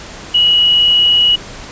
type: tone with amplitude modulation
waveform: sine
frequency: 2917 Hz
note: F#7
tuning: 25 cents flat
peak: -6 dBFS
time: 0.34-1.36 s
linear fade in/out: 10 ms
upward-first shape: sine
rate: 174 Hz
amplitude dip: 25%
effects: pink hiss -31 dBFS RMS until 1.71 s + resampled to 16000 Hz